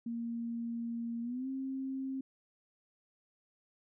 sine tone with pitch glide, 233.1 to 266.2 Hz, A#3 to C4, 0 to +30 cents, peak -35 dBFS, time 0.06-2.21 s, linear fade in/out 5 ms, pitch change +230 cents, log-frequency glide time 1.22-1.48 s, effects none

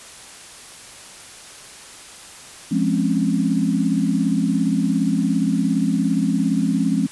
sine chord, Db major seventh, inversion first, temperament just, 173.24 / 207.9 / 259.9 / 277.2 Hz, F3 / Ab3 / C4 / Db4, -14 / +2 / -11 / 0 cents, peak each -22 / -21 / -22 / -23 dBFS, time 2.71-7.07 s, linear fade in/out 10 ms, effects white hiss -40 dBFS RMS until 7.11 s + resampled to 24000 Hz

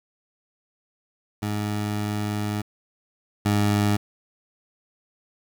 20% pulse tone pair in turn, 104.6 / 103.34 Hz, G#2 / G#2, +13 / -8 cents, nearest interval unison, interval 21 cents, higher first, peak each -20 / -14 dBFS, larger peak second, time 1.42-2.62 / 3.45-3.97 s, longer first, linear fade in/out 10 ms, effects 8-bit

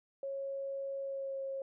sine tone with pitch glide, 548 to 541.1 Hz, C#5 to C#5, -20 to -42 cents, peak -36 dBFS, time 0.23-1.62 s, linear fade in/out 2 ms, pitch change -22 cents, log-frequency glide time 1.02-1.4 s, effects none

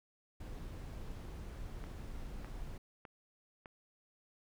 brown noise, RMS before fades -45 dBFS, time 0.4-2.78 s, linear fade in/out 5 ms
click train, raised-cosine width 0.5 ms, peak -34 dBFS, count 4, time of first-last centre 1.84-3.658 s, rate 1.65 Hz
effects none

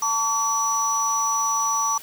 sine tone cluster, 891 / 1134 / 5900 Hz, A5 / C#6 / F#8, +22 / +39 / -6 cents, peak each -26 / -23 / -23 dBFS, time 0.02-1.98 s, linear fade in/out 5 ms, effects tanh soft clip ceiling -10 dBFS + white hiss -42 dBFS RMS until 2.02 s

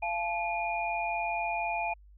sine tone cluster, 688 / 864 / 2431 Hz, F5 / A5 / D#7, -26 / -32 / -41 cents, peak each -33 / -33 / -34 dBFS, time 0.02-1.94 s, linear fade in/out 10 ms, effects added 50 Hz sine -52 dBFS peak until 2.17 s

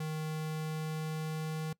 square tone with pitch glide, 156.1 to 157.19 Hz, D#3 to D#3, +6 to +18 cents, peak -35 dBFS, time 0-1.73 s, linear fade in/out 5 ms, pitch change +12 cents, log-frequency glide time 0.19-1.62 s, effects noise-tail reverb RT60 0.1 s tail -22 dB re dry

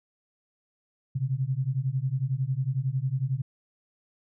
sine beating tone pair, 126.7 / 137.7 Hz, B2 / C#3, +45 / -11 cents, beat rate 11 Hz, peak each -28 dBFS, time 1.15-3.42 s, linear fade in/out 10 ms, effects none

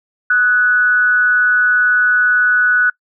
sine tone with amplitude modulation, 1480 Hz, F#6, in tune, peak -7 dBFS, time 0.3-2.9 s, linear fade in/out 5 ms, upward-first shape sine, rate 218 Hz, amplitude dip 50%, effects noise-tail reverb RT60 0.1 s tail -25 dB re dry

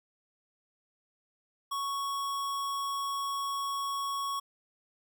square tone, 1110 Hz, C#6, 2 cents sharp, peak -32 dBFS, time 1.71-4.4 s, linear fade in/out 10 ms, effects none

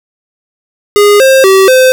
square tone with pitch steps, 411.1 / 531 / 384.2 / 516 Hz, G#4 / C5 / G4 / C5, -18 / +25 / -35 / -24 cents, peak -3 dBFS, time 0.96-1.92 s, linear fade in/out 0 ms, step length 240 ms, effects none

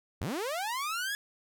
sawtooth linear sweep, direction up, 61.3 to 1707 Hz, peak -28 dBFS, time 0.21-1.15 s, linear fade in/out 0 ms, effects none

